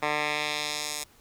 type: tone with band-pass filter sweep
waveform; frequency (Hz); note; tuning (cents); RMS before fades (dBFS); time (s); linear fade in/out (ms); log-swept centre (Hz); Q
10% pulse; 149.6; D3; +32; -30; 0.02-1.04; 10; 1500 to 8200; 1.1
effects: pink hiss -58 dBFS RMS until 1.2 s